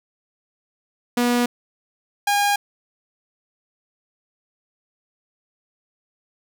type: tone pair in turn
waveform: sawtooth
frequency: 242.4 / 813.6 Hz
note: B3 / G#5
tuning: -32 / -36 cents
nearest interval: octave + major sixth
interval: 2096 cents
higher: second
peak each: -13 dBFS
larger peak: neither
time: 1.17-1.46 / 2.27-2.56 s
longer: neither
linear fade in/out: 5 ms
effects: none